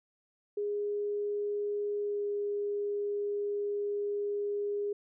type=tone with pitch glide; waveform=sine; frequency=411.9 to 409.3 Hz; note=G#4 to G#4; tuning=-14 to -25 cents; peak=-30 dBFS; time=0.57-4.93 s; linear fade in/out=5 ms; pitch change=-11 cents; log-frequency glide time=2.01-2.24 s; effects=none